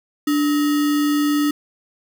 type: tone with sample-and-hold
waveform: sine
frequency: 293.7 Hz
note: D4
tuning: in tune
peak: -15 dBFS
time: 0.27-1.51 s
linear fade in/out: 5 ms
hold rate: 1575 Hz
effects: none